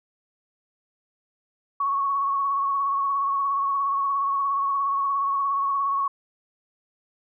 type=tone with vibrato; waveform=sine; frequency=1108.7 Hz; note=C#6; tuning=in tune; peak=-21 dBFS; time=1.8-6.08 s; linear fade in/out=5 ms; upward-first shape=sine; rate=17 Hz; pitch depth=30 cents each way; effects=none